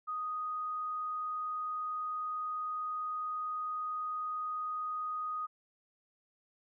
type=tone; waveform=sine; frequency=1244.5 Hz; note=D#6; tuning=in tune; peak=-34 dBFS; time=0.07-5.47 s; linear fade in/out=20 ms; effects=none